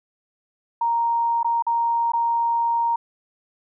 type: tone with dropouts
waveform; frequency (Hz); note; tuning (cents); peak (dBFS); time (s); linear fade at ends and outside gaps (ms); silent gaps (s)
sine; 932.3; A#5; 0; -18; 0.81-2.96; 5; 1.431-1.445 / 1.624-1.666 / 2.12-2.134
effects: none